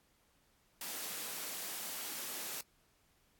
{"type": "high-pass noise", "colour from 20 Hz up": "white", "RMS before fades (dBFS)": -42, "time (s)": [0.81, 2.61], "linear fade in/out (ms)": 2, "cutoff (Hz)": 170, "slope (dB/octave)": 24, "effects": ["pink hiss -72 dBFS RMS until 3.39 s", "AAC 64 kbps"]}